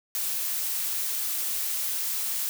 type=noise; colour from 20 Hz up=blue; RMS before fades=-29 dBFS; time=0.15-2.49 s; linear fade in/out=0 ms; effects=none